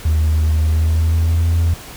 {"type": "tone with pitch glide", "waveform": "triangle", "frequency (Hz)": [78, 83.6], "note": ["D#2", "E2"], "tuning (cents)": [5, 25], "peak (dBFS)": -9, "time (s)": [0.05, 1.74], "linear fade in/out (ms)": 5, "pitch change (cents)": 120, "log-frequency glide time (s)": [0.58, 1.47], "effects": ["tanh soft clip ceiling -7 dBFS", "pink hiss -35 dBFS RMS until 1.96 s"]}